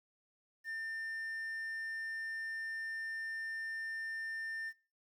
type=tone with quantisation; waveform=triangle; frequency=1800 Hz; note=A6; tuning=39 cents sharp; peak=-37 dBFS; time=0.64-4.73 s; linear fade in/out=50 ms; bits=11; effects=noise-tail reverb RT60 0.4 s tail -22 dB re dry

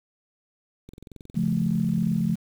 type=click train; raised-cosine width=3 ms; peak=-30 dBFS; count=32; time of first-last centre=0.89-2.299 s; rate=22 Hz
type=chord; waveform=sine; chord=Db augmented; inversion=none; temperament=just; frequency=138.59 / 173.24 / 216.5 Hz; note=Db3 / F3 / A3; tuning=0 / -14 / -28 cents; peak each=-29 / -24 / -25 dBFS; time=1.35-2.36 s; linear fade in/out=20 ms
effects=8-bit

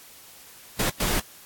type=noise bursts at uneven times; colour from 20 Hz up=pink; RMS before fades=-24 dBFS; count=2; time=0.79-0.9 / 1-1.2 s; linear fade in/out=5 ms; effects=white hiss -48 dBFS RMS until 1.45 s + AAC 64 kbps

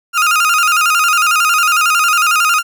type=tone with vibrato; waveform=30% pulse; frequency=1318.5 Hz; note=E6; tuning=in tune; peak=-7 dBFS; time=0.13-2.63 s; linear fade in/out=50 ms; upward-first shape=square; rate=11 Hz; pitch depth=92 cents each way; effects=none

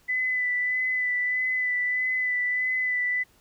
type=tone with vibrato; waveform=sine; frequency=2000 Hz; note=B6; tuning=21 cents sharp; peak=-23 dBFS; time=0.08-3.24 s; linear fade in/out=20 ms; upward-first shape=sine; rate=1.6 Hz; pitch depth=19 cents each way; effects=pink hiss -61 dBFS RMS until 3.4 s

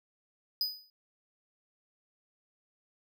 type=tone with exponential decay; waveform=square; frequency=4978 Hz; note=D#8; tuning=in tune; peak=-26 dBFS; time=0.61-0.9 s; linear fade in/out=1 ms; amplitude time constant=62 ms; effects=none

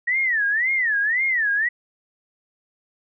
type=tone with vibrato; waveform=sine; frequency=1866 Hz; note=A#6; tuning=1 cent sharp; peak=-18 dBFS; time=0.07-1.69 s; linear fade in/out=10 ms; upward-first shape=sine; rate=1.9 Hz; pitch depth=240 cents each way; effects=none

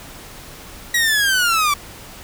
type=linear sweep; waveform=sawtooth; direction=down; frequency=1922 to 1141 Hz; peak=-11 dBFS; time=0.94-1.74 s; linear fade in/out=5 ms; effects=pink hiss -38 dBFS RMS until 2.23 s

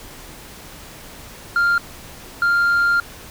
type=tone bursts at uneven times; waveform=sine; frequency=1396.9 Hz; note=F6; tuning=in tune; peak=-11 dBFS; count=2; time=1.56-1.78 / 2.42-3 s; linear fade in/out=2 ms; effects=tanh soft clip ceiling -13 dBFS + pink hiss -39 dBFS RMS until 3.3 s

